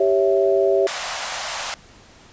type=chord; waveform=sine; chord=C# diminished; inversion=second; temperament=equal; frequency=392 / 554.4 / 659.3 Hz; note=G4 / C#5 / E5; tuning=0 / 0 / 0 cents; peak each=-17 / -20 / -20 dBFS; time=0-0.87 s; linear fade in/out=5 ms
type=high-pass noise; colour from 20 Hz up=pink; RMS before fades=-27 dBFS; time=0.87-1.74 s; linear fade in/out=0 ms; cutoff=590 Hz; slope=48 dB/octave
effects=pink hiss -48 dBFS RMS until 2.32 s + resampled to 16000 Hz